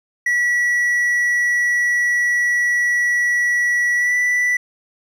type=tone with pitch glide; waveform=triangle; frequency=1940 to 1971.6 Hz; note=B6 to B6; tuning=-31 to -3 cents; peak=-13 dBFS; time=0.26-4.57 s; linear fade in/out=5 ms; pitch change=+28 cents; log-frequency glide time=3.96-4.15 s; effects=none